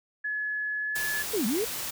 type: tone with pitch glide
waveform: sine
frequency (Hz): 1703 to 1714.8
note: G#6 to A6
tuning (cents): +43 to -45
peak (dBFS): -28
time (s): 0.24-1.23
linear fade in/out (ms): 10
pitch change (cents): +12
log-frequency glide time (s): 0.79-0.99
type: noise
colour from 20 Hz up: white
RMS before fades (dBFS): -34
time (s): 0.95-1.91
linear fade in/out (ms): 10
type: linear two-way sweep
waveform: sine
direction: down then up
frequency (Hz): 474.9 to 191.5 to 474.9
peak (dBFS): -25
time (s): 1.33-1.65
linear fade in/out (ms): 10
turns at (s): 1.46
effects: none